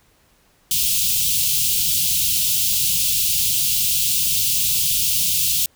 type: band-stop noise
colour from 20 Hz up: white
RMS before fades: -19 dBFS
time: 0.71-5.66 s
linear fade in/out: 2 ms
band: 180 to 2700 Hz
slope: 48 dB/octave
effects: pink hiss -58 dBFS RMS until 5.75 s